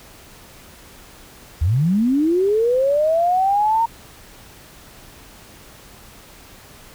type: linear sweep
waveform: sine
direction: up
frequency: 70.4 to 928 Hz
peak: -14 dBFS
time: 1.61-3.86 s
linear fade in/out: 10 ms
effects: pink hiss -44 dBFS RMS until 6.94 s